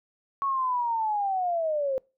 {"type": "linear sweep", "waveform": "sine", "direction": "down", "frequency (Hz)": [1115, 517], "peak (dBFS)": -24, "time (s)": [0.42, 1.98], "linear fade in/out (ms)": 0, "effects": ["noise-tail reverb RT60 0.3 s tail -25 dB re dry"]}